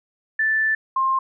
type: tone pair in turn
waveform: sine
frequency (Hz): 1760 / 1059.9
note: A6 / C6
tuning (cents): 0 / +22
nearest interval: major sixth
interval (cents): 878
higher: first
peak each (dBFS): -17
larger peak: neither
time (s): 0.39-0.75 / 0.96-1.19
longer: first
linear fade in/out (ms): 5
effects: none